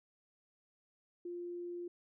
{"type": "tone", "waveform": "sine", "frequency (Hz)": 349.7, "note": "F4", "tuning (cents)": 2, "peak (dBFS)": -40, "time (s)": [1.25, 1.88], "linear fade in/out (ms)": 5, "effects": []}